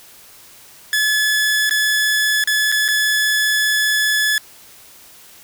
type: tone with dropouts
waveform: sawtooth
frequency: 1715 Hz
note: A6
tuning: 45 cents flat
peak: -11 dBFS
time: 0.93-4.38 s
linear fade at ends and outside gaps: 1 ms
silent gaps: 1.695-1.709 / 2.439-2.474 / 2.718-2.723 / 2.881-2.886 s
effects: white hiss -44 dBFS RMS until 5.43 s